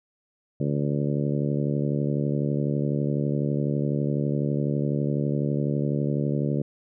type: harmonic tone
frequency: 72 Hz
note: D2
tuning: 34 cents flat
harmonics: 2 / 3 / 4 / 5 / 6 / 7 / 8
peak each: -25 / -29 / -31 / -33 / -35 / -36 / -37 dBFS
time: 0.6-6.62 s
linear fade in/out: 5 ms
effects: none